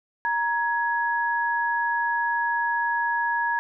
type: tone pair together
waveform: sine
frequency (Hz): 939 / 1673.1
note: A#5 / G#6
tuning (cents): +12 / +12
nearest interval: minor seventh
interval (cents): 1000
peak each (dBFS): -24 / -25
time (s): 0.25-3.59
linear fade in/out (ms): 0
effects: none